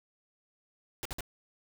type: noise bursts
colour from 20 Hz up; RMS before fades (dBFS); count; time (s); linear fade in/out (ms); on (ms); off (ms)
pink; -37; 3; 1.03-1.207; 0; 23; 54
effects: none